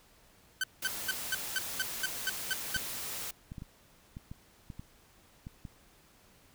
sawtooth tone bursts, 1532 Hz, G6, 40 cents flat, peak -25 dBFS, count 10, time 0.61-2.77 s, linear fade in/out 2 ms, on 27 ms, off 210 ms
white noise, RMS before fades -39 dBFS, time 0.82-3.31 s, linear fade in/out 5 ms
clicks, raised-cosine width 5 ms, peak -30 dBFS, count 10, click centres 2.763 / 3.519 / 3.582 / 3.621 / 4.169 / 4.315 / 4.702 / 4.795 / 5.469 / 5.652 s
effects pink hiss -62 dBFS RMS until 6.54 s

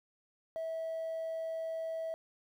triangle tone, 650 Hz, E5, 24 cents flat, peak -32 dBFS, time 0.56-2.14 s, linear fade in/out 0 ms, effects tanh soft clip ceiling -31 dBFS + 11-bit

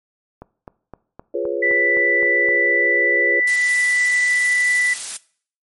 click train, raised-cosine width 1 ms, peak -21 dBFS, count 9, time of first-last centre 0.42-2.487 s, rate 3.87 Hz
sine chord, C# dominant seventh, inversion first, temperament equal, 349.2 / 415.3 / 493.9 / 554.4 Hz, E#4 / G#4 / B4 / C#5, 0 / 0 / 0 / 0 cents, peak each -25 dBFS, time 1.34-3.4 s, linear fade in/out 5 ms
sine tone, 1978 Hz, B6, 2 cents sharp, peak -15 dBFS, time 1.62-4.94 s, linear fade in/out 10 ms
blue noise, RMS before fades -25 dBFS, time 3.47-5.17 s, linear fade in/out 5 ms
effects noise-tail reverb RT60 0.5 s tail -20 dB re dry + MP3 48 kbps

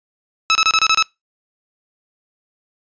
15% pulse tone bursts, 1300 Hz, E6, 24 cents flat, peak -5 dBFS, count 7, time 0.5-1.025 s, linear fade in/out 0 ms, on 51 ms, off 28 ms, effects noise-tail reverb RT60 0.2 s tail -24 dB re dry + resampled to 16000 Hz

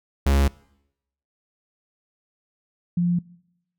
45% pulse / sine tone pair in turn, 69.3 / 174.63 Hz, C#2 / F3, 0 / 0 cents, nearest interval octave + major third, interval 1600 cents, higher second, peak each -16 / -18 dBFS, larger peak first, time 0.26-0.48 / 2.97-3.19 s, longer neither, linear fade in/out 5 ms, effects noise-tail reverb RT60 0.8 s tail -23 dB re dry

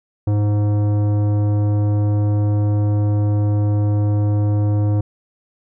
sine tone with tanh clipping, 103.83 Hz, G#2, in tune, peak -16 dBFS, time 0.27-5.01 s, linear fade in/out 5 ms, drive 14 dB, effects none

